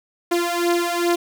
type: beating tone pair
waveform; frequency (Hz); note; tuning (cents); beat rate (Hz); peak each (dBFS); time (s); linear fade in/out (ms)
sawtooth; 344.8 / 347.3; F4 / F4; -22 / -10; 2.5; -17 / -18; 0.31-1.16; 10
effects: none